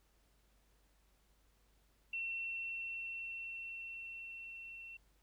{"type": "tone with level ramp", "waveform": "sine", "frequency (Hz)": 2708, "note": "E7", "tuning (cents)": 46, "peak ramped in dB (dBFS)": [-37, -48], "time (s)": [2.13, 4.97], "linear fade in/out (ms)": 5, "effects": ["added 50 Hz sine -70 dBFS peak until 5.22 s", "pink hiss -75 dBFS RMS until 5.22 s"]}